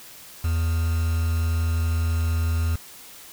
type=tone with quantisation; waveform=triangle; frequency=82.41 Hz; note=E2; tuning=in tune; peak=-18 dBFS; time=0.44-2.76 s; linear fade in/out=5 ms; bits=6; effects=white hiss -44 dBFS RMS until 3.32 s